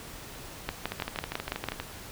two click trains, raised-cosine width 0.3 ms, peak -16 / -13 dBFS, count 12 / 7, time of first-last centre 0.92-1.8 / 0.69-1.687 s, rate 12.5 / 6.02 Hz, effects pink hiss -44 dBFS RMS until 2.11 s

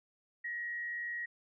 sine tone with frequency modulation, 1899 Hz, A#6, 32 cents sharp, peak -36 dBFS, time 0.44-1.26 s, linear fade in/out 10 ms, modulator 115 Hz, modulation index 0.33, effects none

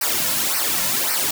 white noise with flanger, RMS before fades -21 dBFS, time 0.01-1.31 s, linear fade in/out 5 ms, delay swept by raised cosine 0.28 to 2.58 ms, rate 1.8 Hz, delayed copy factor -0.85, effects none

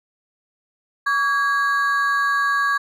triangle ring-modulated tone, 1391 Hz, F6, 7 cents flat, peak -12 dBFS, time 1.06-2.78 s, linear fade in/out 10 ms, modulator 254 Hz, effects none

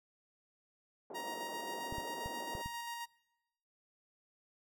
white band-pass noise, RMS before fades -47 dBFS, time 1.1-2.62 s, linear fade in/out 2 ms, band 240 to 730 Hz, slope 24 dB/octave
sawtooth tone with tremolo, 940 Hz, A#5, 14 cents sharp, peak -36 dBFS, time 1.14-3.06 s, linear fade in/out 20 ms, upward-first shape square, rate 7.5 Hz, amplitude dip 25%
clicks, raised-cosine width 5 ms, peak -32 dBFS, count 5, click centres 1.925 / 1.983 / 2.26 / 2.552 / 2.66 s
effects noise-tail reverb RT60 0.9 s tail -23 dB re dry

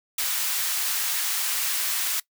white high-pass noise, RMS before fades -26 dBFS, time 0.18-2.2 s, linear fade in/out 5 ms, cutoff 1100 Hz, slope 12 dB/octave, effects noise-tail reverb RT60 0.1 s tail -21 dB re dry

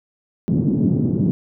white band-pass noise, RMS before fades -18 dBFS, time 0.48-1.31 s, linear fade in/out 0 ms, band 120 to 260 Hz, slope 24 dB/octave, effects none

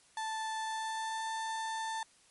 35% pulse tone with pitch glide, 880 to 889.7 Hz, A5 to A5, 0 to +19 cents, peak -33 dBFS, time 0.17-2.03 s, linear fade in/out 2 ms, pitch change +19 cents, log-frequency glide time 0.57-1.28 s, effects white hiss -64 dBFS RMS until 2.3 s + MP3 48 kbps

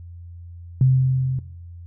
sine tone with level ramp, 130.5 Hz, C3, 4 cents flat, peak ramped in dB -11 to -21 dBFS, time 0.81-1.39 s, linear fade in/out 2 ms, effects noise-tail reverb RT60 0.7 s tail -19 dB re dry + added 86 Hz sine -36 dBFS peak until 1.86 s

